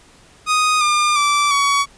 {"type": "tone with pitch steps", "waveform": "sawtooth", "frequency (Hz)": [1244.5, 1204.2, 1165.2, 1127.5], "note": ["D#6", "D6", "D6", "C#6"], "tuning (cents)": [0, 43, -14, 29], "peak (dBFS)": -10, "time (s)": [0.46, 1.86], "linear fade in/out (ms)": 50, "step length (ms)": 350, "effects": ["pink hiss -48 dBFS RMS until 1.97 s", "resampled to 22050 Hz"]}